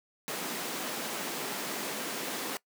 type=high-pass noise; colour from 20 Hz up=pink; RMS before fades=-36 dBFS; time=0.28-2.57 s; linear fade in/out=0 ms; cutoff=210 Hz; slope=24 dB/octave; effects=noise-tail reverb RT60 0.1 s tail -21 dB re dry